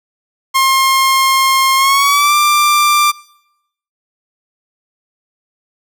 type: tone with pitch glide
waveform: sawtooth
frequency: 1067 to 1183.9 Hz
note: C6 to D6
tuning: +34 to +14 cents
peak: -5 dBFS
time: 0.54-3.12 s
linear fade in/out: 20 ms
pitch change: +180 cents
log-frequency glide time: 1.76-2.35 s
effects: noise-tail reverb RT60 0.8 s tail -22 dB re dry